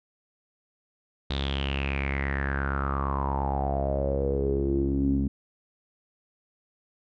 sawtooth tone with low-pass filter sweep, 68.7 Hz, C#2, 15 cents flat, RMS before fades -27 dBFS, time 1.3-5.28 s, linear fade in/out 5 ms, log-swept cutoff 3800 to 240 Hz, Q 8.4, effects none

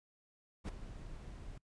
brown noise with ADSR envelope, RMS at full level -34 dBFS, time 0.64-1.58 s, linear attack 45 ms, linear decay 10 ms, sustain -14 dB, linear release 4 ms, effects noise-tail reverb RT60 0.1 s tail -24 dB re dry + resampled to 22050 Hz

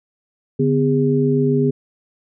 sine tone cluster, 144.8 / 252.4 / 406.9 Hz, D3 / B3 / G#4, -24 / +38 / -35 cents, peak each -18 dBFS, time 0.59-1.71 s, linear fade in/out 10 ms, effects none

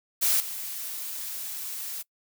blue noise with level steps, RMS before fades -23 / -35 dBFS, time 0.21-2.03 s, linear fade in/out 20 ms, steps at 0.4 s, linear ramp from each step 2 ms, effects noise-tail reverb RT60 0.1 s tail -24 dB re dry

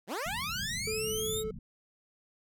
15% pulse linear sweep, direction up, 146.1 to 3828 Hz, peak -27 dBFS, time 0.07-1.44 s, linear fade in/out 50 ms
white low-pass noise, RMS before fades -43 dBFS, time 0.26-1.59 s, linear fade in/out 2 ms, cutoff 230 Hz, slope 96 dB/octave
triangle tone, 435.8 Hz, A4, 17 cents flat, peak -31 dBFS, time 0.87-1.51 s, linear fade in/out 5 ms
effects none

